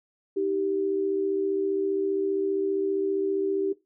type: tone pair together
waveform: sine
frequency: 314.9 / 390 Hz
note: D#4 / G4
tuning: +21 / -9 cents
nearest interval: major third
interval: 370 cents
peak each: -31 / -24 dBFS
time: 0.36-3.73 s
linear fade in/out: 10 ms
effects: noise-tail reverb RT60 0.2 s tail -17 dB re dry